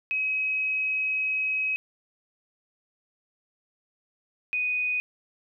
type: tone pair in turn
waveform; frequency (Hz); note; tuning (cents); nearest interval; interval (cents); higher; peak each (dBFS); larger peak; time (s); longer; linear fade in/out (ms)
sine; 2545 / 2488; D#7 / D#7; +39 / -1; unison; 40; first; -24; neither; 0.11-1.76 / 4.53-5; first; 0
effects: none